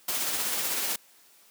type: noise with tremolo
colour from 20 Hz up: white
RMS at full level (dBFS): -28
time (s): 0.08-0.96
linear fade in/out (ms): 5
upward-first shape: sine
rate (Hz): 16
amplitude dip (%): 30
effects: white hiss -58 dBFS RMS until 1.5 s + high-pass 200 Hz 12 dB/octave